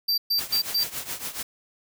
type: tone bursts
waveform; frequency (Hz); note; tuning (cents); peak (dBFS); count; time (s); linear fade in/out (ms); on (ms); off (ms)
square; 4682; D8; -6; -21; 4; 0.08-0.84; 10; 100; 120
type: noise with tremolo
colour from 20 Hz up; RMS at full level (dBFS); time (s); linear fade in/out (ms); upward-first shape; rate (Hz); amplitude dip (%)
white; -30; 0.38-1.43; 5; triangle; 7.1; 85
effects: none